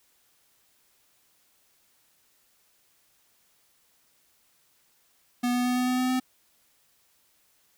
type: tone with pitch steps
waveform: square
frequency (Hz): 244.6 / 246.4 / 248.3 / 250.2 / 252.1 / 254 / 255.9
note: B3 / B3 / B3 / B3 / B3 / B3 / C4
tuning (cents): -16 / -4 / +9 / +23 / +36 / +49 / -38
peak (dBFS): -24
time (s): 5.43-6.2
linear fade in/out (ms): 10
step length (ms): 110
effects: white hiss -66 dBFS RMS until 7.77 s